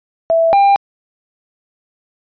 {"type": "tone pair in turn", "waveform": ["sine", "triangle"], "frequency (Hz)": [659.3, 797.1], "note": ["E5", "G5"], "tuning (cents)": [0, 29], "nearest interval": "minor third", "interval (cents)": 329, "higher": "second", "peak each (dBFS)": [-9, -5], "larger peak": "second", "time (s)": [[0.3, 0.53], [0.53, 0.76]], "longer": "neither", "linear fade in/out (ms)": 0, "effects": ["resampled to 11025 Hz"]}